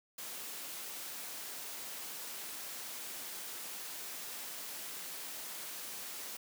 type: noise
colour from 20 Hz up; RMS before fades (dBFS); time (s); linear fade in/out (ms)
white; -44; 0.18-6.37; 5
effects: high-pass 200 Hz 12 dB/octave